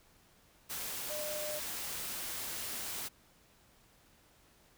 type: tone in noise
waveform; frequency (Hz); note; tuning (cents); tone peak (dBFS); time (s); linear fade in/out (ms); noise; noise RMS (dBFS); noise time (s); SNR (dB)
sine; 603; D5; +46; -39; 1.09-1.6; 20; white; -40; 0.69-3.09; -2
effects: pink hiss -65 dBFS RMS until 4.77 s